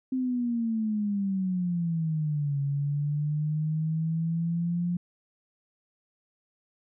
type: exponential two-way sweep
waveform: sine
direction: down then up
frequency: 261.6 to 139.7 to 176.3 Hz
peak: -25 dBFS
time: 0.12-4.97 s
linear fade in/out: 5 ms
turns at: 2.6 s
effects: none